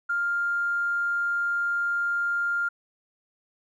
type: tone with tanh clipping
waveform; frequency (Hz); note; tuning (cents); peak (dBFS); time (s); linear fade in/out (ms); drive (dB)
triangle; 1400; F6; +4; -23; 0.09-2.69; 10; 3
effects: none